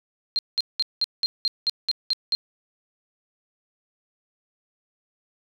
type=tone bursts; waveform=sine; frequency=4186 Hz; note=C8; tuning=in tune; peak=-19 dBFS; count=10; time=0.36-2.35 s; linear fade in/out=0 ms; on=28 ms; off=190 ms; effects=none